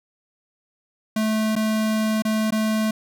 square tone with dropouts, 217.6 Hz, A3, 19 cents flat, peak -20 dBFS, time 1.16-2.91 s, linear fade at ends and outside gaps 5 ms, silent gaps 1.555-1.562 / 2.222-2.25 / 2.507-2.522 s, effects none

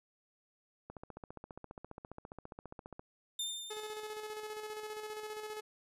click train, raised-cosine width 1 ms, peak -32 dBFS, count 32, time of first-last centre 0.9-2.995 s, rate 14.8 Hz
sawtooth tone with exponential decay, 3605 Hz, A7, 41 cents sharp, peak -31 dBFS, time 3.39-4.5 s, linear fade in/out 5 ms, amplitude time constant 240 ms
sawtooth tone with tremolo, 427.5 Hz, A4, 50 cents flat, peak -36 dBFS, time 3.7-5.61 s, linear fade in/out 10 ms, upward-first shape square, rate 15 Hz, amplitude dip 40%
effects resampled to 32000 Hz

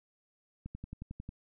click train, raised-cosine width 5 ms, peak -29 dBFS, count 8, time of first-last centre 0.66-1.291 s, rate 11.1 Hz, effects none

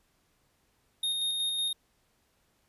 square tone with tremolo, 3700 Hz, A#7, 14 cents flat, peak -28 dBFS, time 1.03-1.73 s, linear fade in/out 5 ms, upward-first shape square, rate 5.4 Hz, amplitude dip 25%, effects pink hiss -71 dBFS RMS until 2.68 s + resampled to 32000 Hz

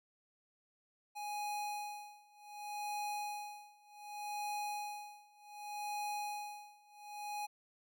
square tone with tremolo, 830.6 Hz, G#5, in tune, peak -38 dBFS, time 1.15-7.47 s, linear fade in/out 20 ms, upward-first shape sine, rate 0.66 Hz, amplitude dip 95%, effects none

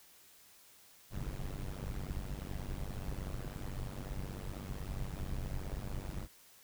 brown noise with amplitude modulation, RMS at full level -36 dBFS, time 1.1-6.28 s, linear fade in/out 50 ms, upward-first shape sine, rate 96.4 Hz, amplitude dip 100%, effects white hiss -61 dBFS RMS until 6.63 s

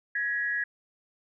sine tone pair together, 1665.4 / 1916 Hz, G#6 / A#6, +4 / +47 cents, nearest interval major second, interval 243 cents, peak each -28 / -31 dBFS, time 0.15-0.64 s, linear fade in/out 5 ms, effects none

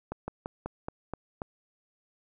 slowing click train, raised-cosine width 1 ms, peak -20 dBFS, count 7, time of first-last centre 0.12-1.418 s, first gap 160 ms, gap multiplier 1.12, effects none

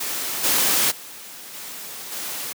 white noise with level steps, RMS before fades -27 / -19 / -39 / -35 / -30 dBFS, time 0-2.53 s, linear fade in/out 10 ms, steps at 0.43 / 0.9 / 1.53 / 2.11 s, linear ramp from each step 20 ms, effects high-pass 150 Hz 12 dB/octave

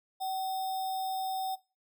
sine tone with sample-and-hold, 761 Hz, F#5, 48 cents sharp, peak -31 dBFS, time 0.2-1.56 s, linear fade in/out 20 ms, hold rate 4410 Hz, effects noise-tail reverb RT60 0.3 s tail -20 dB re dry

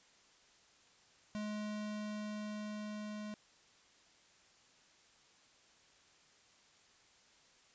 square tone with level ramp, 210.9 Hz, G#3, 27 cents sharp, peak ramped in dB -39 to -43 dBFS, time 1.35-3.34 s, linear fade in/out 0 ms, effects white hiss -66 dBFS RMS until 7.74 s + resampled to 16000 Hz

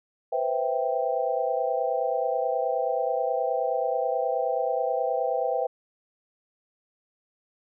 sine chord, C major seventh, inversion third, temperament equal, 493.9 / 523.3 / 659.3 / 784 Hz, B4 / C5 / E5 / G5, 0 / 0 / 0 / 0 cents, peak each -29 dBFS, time 0.32-5.67 s, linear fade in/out 10 ms, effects none

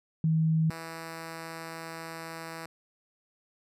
sine / 5% pulse tone pair in turn, 159.8 / 163.72 Hz, D#3 / E3, +47 / -12 cents, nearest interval unison, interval 41 cents, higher second, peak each -22 / -27 dBFS, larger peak first, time 0.24-0.7 / 0.7-2.66 s, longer second, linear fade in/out 2 ms, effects resampled to 32000 Hz

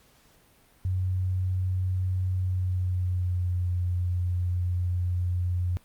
sine tone with pitch glide, 92.5 to 89.25 Hz, F#2 to F2, 0 to +38 cents, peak -24 dBFS, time 0.85-5.77 s, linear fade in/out 0 ms, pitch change -62 cents, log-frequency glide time 2.35-3.69 s, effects pink hiss -60 dBFS RMS until 5.84 s + Opus 48 kbps

